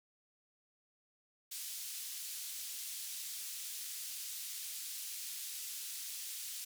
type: band-pass noise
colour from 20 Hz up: white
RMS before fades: -44 dBFS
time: 1.51-6.65 s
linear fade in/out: 10 ms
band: 3300 to 14000 Hz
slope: 12 dB/octave
effects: none